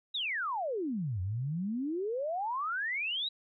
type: exponential two-way sweep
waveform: sine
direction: down then up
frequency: 3951 to 87.9 to 3951 Hz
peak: -31 dBFS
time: 0.14-3.29 s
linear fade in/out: 10 ms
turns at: 1.21 s
effects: none